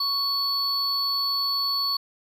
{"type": "tone pair together", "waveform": "triangle", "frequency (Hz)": [1110, 4436], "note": ["C#6", "C#8"], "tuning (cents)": [2, 0], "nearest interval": "2 octaves", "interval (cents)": 2398, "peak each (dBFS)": [-29, -22], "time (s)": [0, 1.97], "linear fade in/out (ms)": 5, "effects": []}